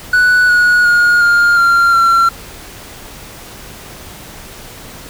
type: tone with pitch steps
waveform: triangle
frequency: 1481 / 1456.4 / 1432.2 / 1408.4 / 1385 / 1362 Hz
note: F#6 / F#6 / F6 / F6 / F6 / F6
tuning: +1 / -28 / +43 / +14 / -15 / -44 cents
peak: -5 dBFS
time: 0.13-2.29 s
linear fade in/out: 5 ms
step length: 360 ms
effects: pink hiss -33 dBFS RMS until 5.09 s